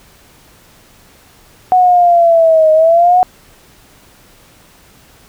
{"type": "linear two-way sweep", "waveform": "sine", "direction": "down then up", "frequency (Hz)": [740, 622.3, 740], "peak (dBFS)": -5, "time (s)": [1.72, 3.23], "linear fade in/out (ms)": 0, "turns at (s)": 2.72, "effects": ["pink hiss -45 dBFS RMS until 5.28 s"]}